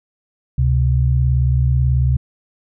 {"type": "tone pair together", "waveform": "sine", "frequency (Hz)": [70, 128.3], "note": ["C#2", "C3"], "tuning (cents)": [18, -34], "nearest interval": "minor seventh", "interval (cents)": 1048, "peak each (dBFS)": -15, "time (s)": [0.58, 2.17], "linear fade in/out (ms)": 5, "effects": []}